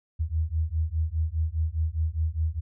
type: beating tone pair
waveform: sine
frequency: 77.5 / 82.4 Hz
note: D#2 / E2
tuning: -6 / 0 cents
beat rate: 4.9 Hz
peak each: -27 dBFS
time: 0.19-2.61 s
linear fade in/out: 20 ms
effects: none